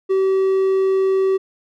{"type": "tone", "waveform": "triangle", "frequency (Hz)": 383.2, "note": "G4", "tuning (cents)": -39, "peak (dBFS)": -12, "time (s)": [0.09, 1.38], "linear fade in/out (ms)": 20, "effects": []}